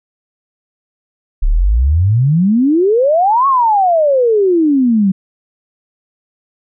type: exponential two-way sweep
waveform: sine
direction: up then down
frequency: 32 to 1123 to 185.4 Hz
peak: -8 dBFS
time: 1.42-5.12 s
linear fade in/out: 10 ms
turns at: 3.47 s
effects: none